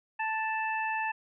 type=harmonic tone; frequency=880 Hz; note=A5; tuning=in tune; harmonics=1 / 2 / 3; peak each=-31 / -34 / -36 dBFS; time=0.19-1.12 s; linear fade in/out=10 ms; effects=none